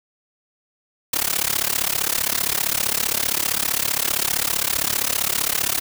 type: noise with amplitude modulation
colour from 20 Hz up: white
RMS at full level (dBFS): -18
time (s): 1.13-5.8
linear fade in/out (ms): 5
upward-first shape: sine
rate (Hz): 35.3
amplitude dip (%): 95
effects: none